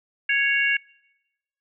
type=harmonic tone; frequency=554.4 Hz; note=C#5; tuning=in tune; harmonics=3 / 4 / 5; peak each=-22 / -23 / -24 dBFS; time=0.29-0.77 s; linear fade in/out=5 ms; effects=noise-tail reverb RT60 1.0 s tail -25 dB re dry